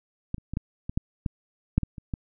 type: clicks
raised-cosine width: 5 ms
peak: -16 / -30 / -20 / -14 / -19 / -12 / -14 / -7 / -16 / -26 / -17 dBFS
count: 11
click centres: 0.344 / 0.382 / 0.536 / 0.571 / 0.895 / 0.975 / 1.262 / 1.78 / 1.833 / 1.982 / 2.138 s
effects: none